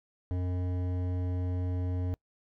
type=tone with hard clipping; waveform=sine; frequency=90.2 Hz; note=F#2; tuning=44 cents flat; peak=-31 dBFS; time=0.31-2.14 s; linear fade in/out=0 ms; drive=13 dB; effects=noise-tail reverb RT60 0.1 s tail -25 dB re dry